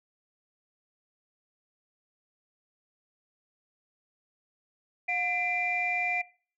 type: tone cluster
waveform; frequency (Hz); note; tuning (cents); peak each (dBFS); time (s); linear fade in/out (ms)
sine; 718 / 2025 / 2376; F5 / B6 / D7; +48 / +43 / +20; -33 / -32 / -28; 5.08-6.22; 10
effects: noise-tail reverb RT60 0.4 s tail -20 dB re dry + tanh soft clip ceiling -17 dBFS